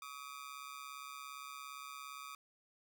sawtooth ring-modulated tone, 1200 Hz, D6, 37 cents sharp, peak -40 dBFS, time 0.02-2.35 s, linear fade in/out 0 ms, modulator 68.7 Hz, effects none

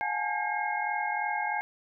sine tone cluster, 719 / 827 / 870 / 1612 / 2150 Hz, F#5 / G#5 / A5 / G6 / C7, -50 / -8 / -20 / +48 / +47 cents, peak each -37 / -32 / -34 / -35 / -35 dBFS, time 0.01-1.61 s, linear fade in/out 0 ms, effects none

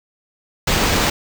pink noise with sample-and-hold, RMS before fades -17 dBFS, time 0.67-1.1 s, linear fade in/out 5 ms, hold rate 11025 Hz, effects none

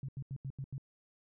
sine tone bursts, 135.1 Hz, C#3, 44 cents flat, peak -37 dBFS, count 6, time 0.03-0.781 s, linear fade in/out 2 ms, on 56 ms, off 83 ms, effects none

